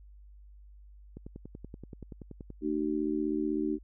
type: click train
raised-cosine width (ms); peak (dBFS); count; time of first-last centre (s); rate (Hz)
3; -30; 15; 1.17-2.503; 10.5
type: harmonic tone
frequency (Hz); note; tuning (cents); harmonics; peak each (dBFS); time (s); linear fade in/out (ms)
76; D#2; -40; 3 / 4 / 5; -35 / -30 / -34; 2.61-3.79; 50
effects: added 50 Hz sine -50 dBFS peak until 3.83 s